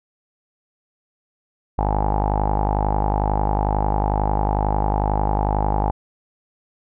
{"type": "tone with low-pass filter", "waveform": "sawtooth", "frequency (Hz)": 51.1, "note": "G#1", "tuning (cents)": -27, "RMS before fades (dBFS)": -20, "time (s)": [1.78, 5.91], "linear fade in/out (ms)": 5, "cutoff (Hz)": 840, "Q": 9, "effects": []}